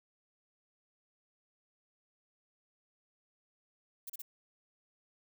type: noise bursts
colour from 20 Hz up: violet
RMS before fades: -43 dBFS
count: 3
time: 4.07-4.219 s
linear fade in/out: 5 ms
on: 27 ms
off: 34 ms
effects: none